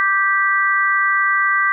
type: harmonic tone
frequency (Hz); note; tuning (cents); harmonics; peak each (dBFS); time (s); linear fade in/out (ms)
392; G4; 0; 3 / 4 / 5; -18 / -18 / -18; 0-1.72; 0
effects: none